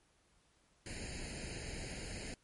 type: noise with comb filter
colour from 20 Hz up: pink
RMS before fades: -44 dBFS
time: 0.86-2.34 s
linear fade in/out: 2 ms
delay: 0.43 ms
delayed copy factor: +0.85
effects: pink hiss -72 dBFS RMS until 2.43 s + MP3 48 kbps